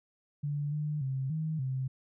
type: tone with pitch steps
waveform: sine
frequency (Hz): 145.5 / 150.3 / 133.3 / 157.6 / 131.4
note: D3 / D3 / C3 / D#3 / C3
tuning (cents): -16 / +40 / +33 / +23 / +8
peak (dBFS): -30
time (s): 0.43-1.88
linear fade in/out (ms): 10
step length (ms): 290
effects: none